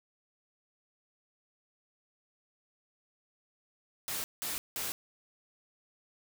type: noise bursts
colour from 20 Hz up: white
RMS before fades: -36 dBFS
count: 3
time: 4.08-4.92 s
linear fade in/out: 0 ms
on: 160 ms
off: 180 ms
effects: none